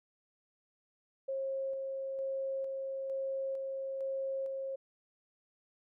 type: tone with tremolo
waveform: sine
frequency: 538 Hz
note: C5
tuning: 48 cents sharp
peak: -33 dBFS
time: 1.28-4.76 s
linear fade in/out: 10 ms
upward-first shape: square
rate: 1.1 Hz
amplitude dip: 25%
effects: none

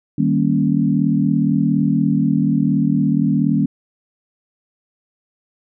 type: chord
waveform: sine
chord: Eb dominant seventh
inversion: none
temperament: equal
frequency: 155.56 / 196 / 233.1 / 277.2 Hz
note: Eb3 / G3 / Bb3 / Db4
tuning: 0 / 0 / 0 / 0 cents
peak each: -19 dBFS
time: 0.18-3.66 s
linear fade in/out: 5 ms
effects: none

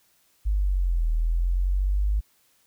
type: linear two-way sweep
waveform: sine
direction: down then up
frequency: 52.1 to 39.62 to 52.1 Hz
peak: -20 dBFS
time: 0.45-2.21 s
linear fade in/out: 20 ms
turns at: 1.11 s
effects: white hiss -64 dBFS RMS until 2.66 s

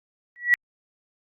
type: tone with exponential growth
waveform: sine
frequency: 1935 Hz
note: B6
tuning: 36 cents flat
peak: -10 dBFS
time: 0.36-0.54 s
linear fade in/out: 0 ms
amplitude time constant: 39 ms
effects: Opus 48 kbps

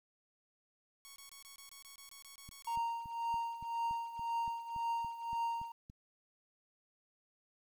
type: tone bursts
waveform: 5% pulse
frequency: 1108.7 Hz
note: C#6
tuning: in tune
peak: -40 dBFS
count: 13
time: 1.05-2.756 s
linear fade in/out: 0 ms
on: 110 ms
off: 23 ms
type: click train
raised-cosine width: 5 ms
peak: -40 dBFS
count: 13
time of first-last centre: 2.49-5.899 s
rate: 3.52 Hz
type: tone with tremolo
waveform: triangle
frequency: 928 Hz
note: A#5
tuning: 8 cents flat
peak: -30 dBFS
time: 2.67-5.72 s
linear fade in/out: 5 ms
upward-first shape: triangle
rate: 1.9 Hz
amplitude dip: 80%
effects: 11-bit

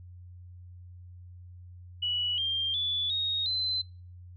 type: tone with pitch steps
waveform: sine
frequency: 2939 / 3187 / 3455 / 3746 / 4061 Hz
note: F#7 / G7 / A7 / A#7 / B7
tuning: -12 / +28 / -32 / +8 / +48 cents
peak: -27 dBFS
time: 2.02-3.82 s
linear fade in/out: 10 ms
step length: 360 ms
effects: noise-tail reverb RT60 0.4 s tail -26 dB re dry + added 89 Hz sine -45 dBFS peak until 4.36 s

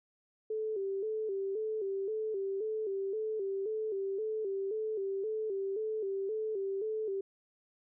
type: tone with vibrato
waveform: sine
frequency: 412 Hz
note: G#4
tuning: 14 cents flat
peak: -32 dBFS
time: 0.5-7.21 s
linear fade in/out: 5 ms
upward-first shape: square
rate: 1.9 Hz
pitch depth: 95 cents each way
effects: none

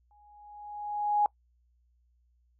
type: tone with exponential growth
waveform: sine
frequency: 830.6 Hz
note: G#5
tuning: in tune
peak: -20 dBFS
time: 0.11-1.26 s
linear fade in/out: 1 ms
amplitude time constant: 250 ms
effects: noise-tail reverb RT60 0.1 s tail -23 dB re dry + added 60 Hz sine -65 dBFS peak until 2.59 s

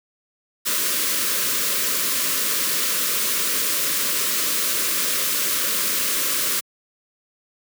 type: band-stop noise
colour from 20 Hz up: white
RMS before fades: -22 dBFS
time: 0.65-6.61 s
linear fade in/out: 20 ms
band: 620 to 1000 Hz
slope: 96 dB/octave
effects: high-pass 200 Hz 12 dB/octave

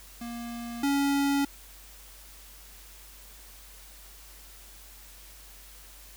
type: tone pair in turn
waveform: square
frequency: 235.8 / 280.4 Hz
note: A#3 / C#4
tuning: +20 / +20 cents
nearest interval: minor third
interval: 300 cents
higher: second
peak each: -36 / -24 dBFS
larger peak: second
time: 0.21-0.83 / 0.83-1.45 s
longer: neither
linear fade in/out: 5 ms
effects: added 48 Hz sine -51 dBFS peak until 6.16 s + white hiss -51 dBFS RMS until 6.16 s

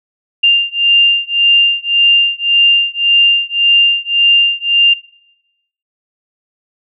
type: beating tone pair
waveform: sine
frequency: 2794 / 2795.8 Hz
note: F7 / F7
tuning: 0 / +1 cents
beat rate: 1.8 Hz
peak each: -11 dBFS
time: 0.43-4.94 s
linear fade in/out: 10 ms
effects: noise-tail reverb RT60 0.9 s tail -21 dB re dry

